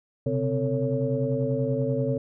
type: tone cluster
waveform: sine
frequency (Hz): 126.7 / 137 / 257 / 449.1 / 557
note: B2 / C#3 / C4 / A4 / C#5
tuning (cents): +45 / -20 / -31 / +35 / +8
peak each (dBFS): -29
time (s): 0.26-2.18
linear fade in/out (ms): 5
effects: tanh soft clip ceiling -11 dBFS